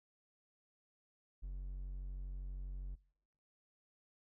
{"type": "tone", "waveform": "triangle", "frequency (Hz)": 46.25, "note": "F#1", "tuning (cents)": 0, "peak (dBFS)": -39, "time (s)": [1.42, 2.96], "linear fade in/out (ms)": 20, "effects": ["noise-tail reverb RT60 0.8 s tail -25 dB re dry"]}